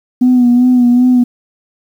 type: tone with vibrato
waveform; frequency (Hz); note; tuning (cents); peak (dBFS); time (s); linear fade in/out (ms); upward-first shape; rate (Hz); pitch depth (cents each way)
sine; 246.9; B3; 0; -4; 0.21-1.24; 10; sine; 2.6; 39
effects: tanh soft clip ceiling -2 dBFS + 7-bit